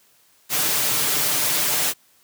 white noise with comb filter, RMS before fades -21 dBFS, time 0.49-1.94 s, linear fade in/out 50 ms, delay 6.7 ms, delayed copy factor +0.55, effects white hiss -58 dBFS RMS until 2.23 s + high-pass 80 Hz 12 dB/octave

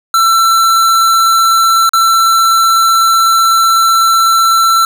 square tone with dropouts, 1342 Hz, E6, 31 cents sharp, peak -7 dBFS, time 0.14-4.85 s, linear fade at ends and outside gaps 2 ms, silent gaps 1.893-1.934 s, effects none

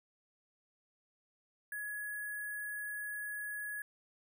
sine tone with sample-and-hold, 1682 Hz, G#6, 22 cents sharp, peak -38 dBFS, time 1.72-3.82 s, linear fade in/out 2 ms, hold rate 11025 Hz, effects none

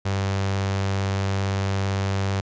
sawtooth tone with notch filter, 97.7 Hz, G2, 5 cents flat, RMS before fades -24 dBFS, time 0.05-2.41 s, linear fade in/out 10 ms, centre 260 Hz, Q 1.8, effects resampled to 16000 Hz

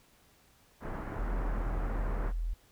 pink low-pass noise, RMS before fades -39 dBFS, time 0.8-2.33 s, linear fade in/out 50 ms, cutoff 1600 Hz, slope 24 dB/octave
sine tone, 41.26 Hz, E1, 2 cents sharp, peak -30 dBFS, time 1.18-2.54 s, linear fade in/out 10 ms
effects pink hiss -64 dBFS RMS until 2.71 s

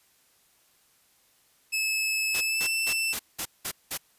sawtooth tone with pitch glide, 2600 to 2665 Hz, E7 to E7, -24 to +18 cents, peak -22 dBFS, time 1.72-3.14 s, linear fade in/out 20 ms, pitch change +42 cents, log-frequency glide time 2.41-2.68 s
white noise bursts, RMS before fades -31 dBFS, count 7, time 2.34-3.977 s, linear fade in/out 10 ms, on 71 ms, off 190 ms
effects white hiss -64 dBFS RMS until 4.18 s + resampled to 32000 Hz

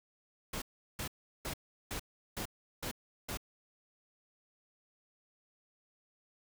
pink noise bursts, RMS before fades -39 dBFS, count 7, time 0.53-3.373 s, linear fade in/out 5 ms, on 89 ms, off 370 ms, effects none

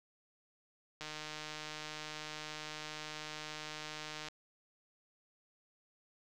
click train, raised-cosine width 0.2 ms, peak -26 dBFS, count 502, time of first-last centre 1.01-4.285 s, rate 153 Hz, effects none

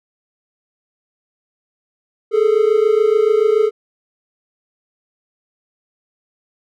triangle tone pair together, 418.2 / 445.2 Hz, G#4 / A4, +12 / +20 cents, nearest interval minor second, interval 108 cents, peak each -12 dBFS, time 2.31-3.71 s, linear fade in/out 50 ms, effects none

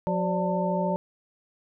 sine tone cluster, 180.2 / 373.2 / 531 / 585 / 896 Hz, F#3 / F#4 / C5 / D5 / A5, -45 / +15 / +25 / -7 / +31 cents, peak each -27 / -34 / -35 / -28 / -30 dBFS, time 0.07-0.96 s, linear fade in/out 0 ms, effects none

